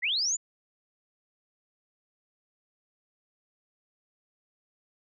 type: linear sweep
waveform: sine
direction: up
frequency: 1844 to 7210 Hz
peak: -25 dBFS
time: 0.02-0.37 s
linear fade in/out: 20 ms
effects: none